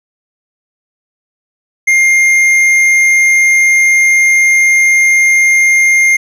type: tone with tanh clipping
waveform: sine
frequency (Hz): 2116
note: C7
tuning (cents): +19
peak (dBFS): -7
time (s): 1.87-6.17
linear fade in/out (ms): 10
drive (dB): 9
effects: none